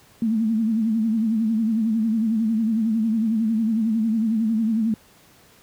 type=tone with vibrato; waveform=sine; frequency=222.2 Hz; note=A3; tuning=17 cents sharp; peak=-18 dBFS; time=0.22-4.94 s; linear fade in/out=2 ms; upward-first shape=sine; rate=11 Hz; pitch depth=75 cents each way; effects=pink hiss -53 dBFS RMS until 5.62 s + high-pass 60 Hz 12 dB/octave